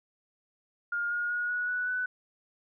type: tone with pitch steps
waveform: sine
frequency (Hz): 1415 / 1430.6 / 1446.4 / 1462.4 / 1478.5 / 1494.8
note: F6 / F6 / F#6 / F#6 / F#6 / F#6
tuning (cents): +22 / +41 / -40 / -21 / -2 / +17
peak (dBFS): -28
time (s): 0.92-2.06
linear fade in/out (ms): 5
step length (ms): 190
effects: none